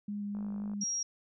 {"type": "tone with vibrato", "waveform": "sine", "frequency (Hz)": 204.7, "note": "G#3", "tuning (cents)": -25, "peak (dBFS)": -34, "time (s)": [0.08, 0.84], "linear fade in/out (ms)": 5, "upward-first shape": "square", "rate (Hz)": 3.8, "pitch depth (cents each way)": 8}
{"type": "click train", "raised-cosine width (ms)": 1, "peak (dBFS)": -38, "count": 21, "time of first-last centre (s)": [0.35, 0.735], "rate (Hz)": 51.9}
{"type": "tone", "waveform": "sine", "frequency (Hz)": 5640, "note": "F8", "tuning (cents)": 16, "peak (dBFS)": -31, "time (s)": [0.81, 1.03], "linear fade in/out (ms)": 5}
{"effects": []}